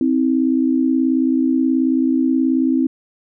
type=tone pair together; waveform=sine; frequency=261.6 / 320.2 Hz; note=C4 / D#4; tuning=0 / +50 cents; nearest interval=minor third; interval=350 cents; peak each=-15 / -18 dBFS; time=0.01-2.87 s; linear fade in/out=2 ms; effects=none

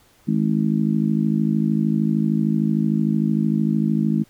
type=harmonic tone; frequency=53.2 Hz; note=G#1; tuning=42 cents sharp; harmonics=3 / 4 / 5 / 6; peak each=-22 / -19 / -27 / -27 dBFS; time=0.27-4.24 s; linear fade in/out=20 ms; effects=pink hiss -56 dBFS RMS until 4.29 s

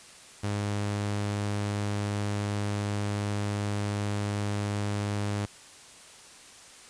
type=tone; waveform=sawtooth; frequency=102.7 Hz; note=G#2; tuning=19 cents flat; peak=-24 dBFS; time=0.43-5.46 s; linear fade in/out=10 ms; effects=white hiss -50 dBFS RMS until 6.89 s + resampled to 22050 Hz

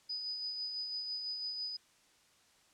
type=tone with tremolo; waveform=sine; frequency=4978 Hz; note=D#8; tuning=in tune; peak=-35 dBFS; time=0.09-1.77 s; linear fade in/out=10 ms; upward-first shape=sine; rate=6 Hz; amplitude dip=35%; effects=white hiss -67 dBFS RMS until 2.73 s + low-pass 8000 Hz 12 dB/octave

